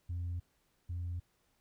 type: tone pair in turn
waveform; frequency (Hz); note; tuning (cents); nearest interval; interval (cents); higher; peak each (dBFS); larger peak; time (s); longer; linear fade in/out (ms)
sine; 87.2 / 87.2; F2 / F2; -2 / -2; unison; 0; neither; -33 / -34; first; 0.09-0.4 / 0.89-1.2; neither; 10
effects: tanh soft clip ceiling -33 dBFS + pink hiss -75 dBFS RMS until 1.6 s